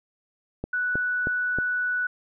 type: click train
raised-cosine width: 2 ms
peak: -16 dBFS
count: 4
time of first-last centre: 0.64-1.586 s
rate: 3.17 Hz
type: tone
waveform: sine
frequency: 1480 Hz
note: F#6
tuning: in tune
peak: -23 dBFS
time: 0.73-2.07 s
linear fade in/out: 5 ms
effects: none